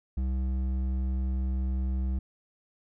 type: tone with hard clipping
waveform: sine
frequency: 64.7 Hz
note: C2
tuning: 19 cents flat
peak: -28 dBFS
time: 0.17-2.19 s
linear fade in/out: 5 ms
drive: 8 dB
effects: none